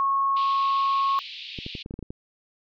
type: tone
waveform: sine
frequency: 1096 Hz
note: C#6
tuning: 20 cents flat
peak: -20 dBFS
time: 0-1.19 s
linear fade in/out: 0 ms
type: band-pass noise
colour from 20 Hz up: pink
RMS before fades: -39 dBFS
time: 0.36-1.83 s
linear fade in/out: 10 ms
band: 2500 to 4300 Hz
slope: 48 dB/octave
type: clicks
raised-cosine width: 3 ms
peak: -22 dBFS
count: 9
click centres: 1.588 / 1.664 / 1.752 / 1.861 / 1.909 / 1.94 / 1.991 / 2.027 / 2.105 s
effects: none